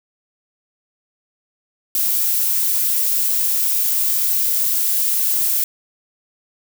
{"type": "noise", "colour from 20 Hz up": "violet", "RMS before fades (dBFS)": -18, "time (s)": [1.95, 5.64], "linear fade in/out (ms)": 2, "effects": []}